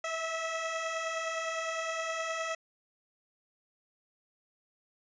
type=beating tone pair; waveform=15% pulse; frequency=643 / 652.7 Hz; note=E5 / E5; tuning=-43 / -17 cents; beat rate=9.7 Hz; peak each=-34 / -27 dBFS; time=0.04-2.55 s; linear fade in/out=5 ms; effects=resampled to 16000 Hz